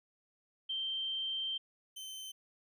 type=tone pair in turn; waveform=sine / sawtooth; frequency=3136 / 3084 Hz; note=G7 / G7; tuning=0 / -29 cents; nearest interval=unison; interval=29 cents; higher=first; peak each=-34 / -40 dBFS; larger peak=first; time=0.69-1.58 / 1.96-2.32 s; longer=first; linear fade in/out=10 ms; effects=none